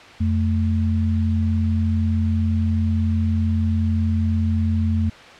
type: tone pair together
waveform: sine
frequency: 88.22 / 220 Hz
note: F2 / A3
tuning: +18 / 0 cents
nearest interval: octave + major third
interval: 1582 cents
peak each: -18 / -22 dBFS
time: 0.2-5.1 s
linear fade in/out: 10 ms
effects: white hiss -41 dBFS RMS until 5.39 s + low-pass 3000 Hz 12 dB/octave